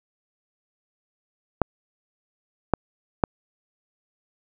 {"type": "clicks", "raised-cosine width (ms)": 1, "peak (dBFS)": -3, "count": 3, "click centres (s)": [1.617, 2.737, 3.238], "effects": []}